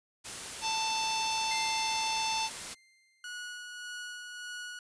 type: noise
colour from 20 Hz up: white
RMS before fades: -40 dBFS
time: 0.24-2.75 s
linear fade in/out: 20 ms
type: harmonic tone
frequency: 886 Hz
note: A5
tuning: 12 cents sharp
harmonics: 1 / 3 / 4 / 5 / 6 / 7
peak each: -32 / -37 / -38 / -39 / -40 / -40 dBFS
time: 0.61-2.5 s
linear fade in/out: 50 ms
type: tone with exponential decay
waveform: sawtooth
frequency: 2093 Hz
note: C7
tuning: in tune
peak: -32 dBFS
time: 1.51-3.58 s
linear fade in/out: 2 ms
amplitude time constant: 450 ms
type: tone with tremolo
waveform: sawtooth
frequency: 1461 Hz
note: F#6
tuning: 22 cents flat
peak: -35 dBFS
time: 3.24-4.79 s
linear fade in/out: 2 ms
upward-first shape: sine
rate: 1.7 Hz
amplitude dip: 35%
effects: resampled to 22050 Hz